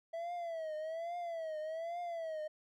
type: tone with vibrato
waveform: triangle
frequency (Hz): 657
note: E5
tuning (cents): -6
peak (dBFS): -36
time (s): 0.13-2.48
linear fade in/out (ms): 10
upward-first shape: triangle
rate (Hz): 1.2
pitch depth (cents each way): 130
effects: none